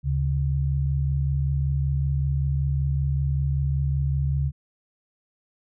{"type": "tone pair together", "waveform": "sine", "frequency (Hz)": [73.5, 138.75], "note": ["D2", "C#3"], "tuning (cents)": [2, 2], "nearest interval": "major seventh", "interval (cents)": 1100, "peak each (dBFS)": [-24, -23], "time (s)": [0.03, 4.52], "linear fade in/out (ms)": 50, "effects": []}